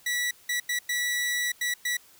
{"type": "tone bursts at uneven times", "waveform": "sawtooth", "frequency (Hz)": 1949, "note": "B6", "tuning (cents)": -23, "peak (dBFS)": -22, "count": 6, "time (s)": [[0.06, 0.31], [0.49, 0.6], [0.69, 0.79], [0.89, 1.52], [1.61, 1.74], [1.85, 1.97]], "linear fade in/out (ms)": 5, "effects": ["white hiss -56 dBFS RMS until 2.19 s"]}